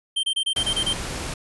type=tone bursts; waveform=square; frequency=3139 Hz; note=G7; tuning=2 cents sharp; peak=-21 dBFS; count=8; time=0.16-0.934 s; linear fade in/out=10 ms; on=74 ms; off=26 ms
type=noise; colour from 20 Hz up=pink; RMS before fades=-30 dBFS; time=0.56-1.34 s; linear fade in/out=5 ms
effects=resampled to 24000 Hz